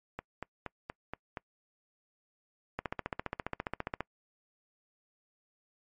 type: two click trains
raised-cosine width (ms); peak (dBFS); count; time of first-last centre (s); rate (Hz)
0.5; -22 / -18; 6 / 19; 0.19-1.372 / 2.79-4.006; 4.23 / 14.8
effects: noise-tail reverb RT60 0.1 s tail -25 dB re dry + MP3 48 kbps